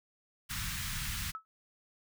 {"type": "band-stop noise", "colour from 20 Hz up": "pink", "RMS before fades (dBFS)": -37, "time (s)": [0.49, 1.32], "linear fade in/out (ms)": 20, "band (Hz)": [170, 1300], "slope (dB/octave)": 24}
{"type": "tone with exponential decay", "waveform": "sine", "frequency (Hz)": 1301, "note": "E6", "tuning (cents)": -23, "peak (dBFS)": -34, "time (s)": [1.35, 1.45], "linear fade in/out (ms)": 0, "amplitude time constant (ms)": 20}
{"effects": []}